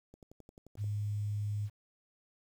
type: click train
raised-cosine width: 2 ms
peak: -40 dBFS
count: 9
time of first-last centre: 0.14-0.842 s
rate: 11.4 Hz
type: tone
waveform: sine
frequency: 103.83 Hz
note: G#2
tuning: in tune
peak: -32 dBFS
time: 0.77-1.7 s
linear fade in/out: 50 ms
effects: 10-bit